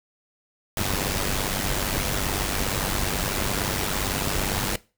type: noise with amplitude modulation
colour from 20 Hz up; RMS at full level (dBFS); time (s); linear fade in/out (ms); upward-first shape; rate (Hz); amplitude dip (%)
pink; -23; 0.77-4.76; 2; sine; 97.7; 65
effects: noise-tail reverb RT60 0.3 s tail -20 dB re dry